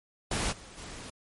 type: noise with level steps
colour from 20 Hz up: pink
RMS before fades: -30 / -49 / -43 dBFS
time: 0.31-1.1 s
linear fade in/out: 5 ms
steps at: 0.51 / 0.77 s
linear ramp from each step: 20 ms
effects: MP3 48 kbps